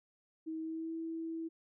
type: tone with pitch glide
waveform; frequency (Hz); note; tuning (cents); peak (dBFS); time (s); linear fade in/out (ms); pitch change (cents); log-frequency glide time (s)
sine; 319.5 to 326.8; D#4 to E4; +46 to -15; -37; 0.46-1.49; 20; +39; 0.6-0.93
effects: none